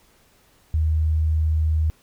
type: tone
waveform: sine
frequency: 78.5 Hz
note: D#2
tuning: 16 cents sharp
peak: -17 dBFS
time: 0.74-1.9 s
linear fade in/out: 0 ms
effects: pink hiss -58 dBFS RMS until 2.02 s